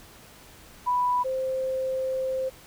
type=tone pair in turn; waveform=sine; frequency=987.8 / 523.3 Hz; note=B5 / C5; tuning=0 / 0 cents; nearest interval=major seventh; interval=1100 cents; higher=first; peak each=-21 / -25 dBFS; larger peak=first; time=0.86-1.24 / 1.24-2.5 s; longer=second; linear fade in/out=20 ms; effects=pink hiss -50 dBFS RMS until 2.66 s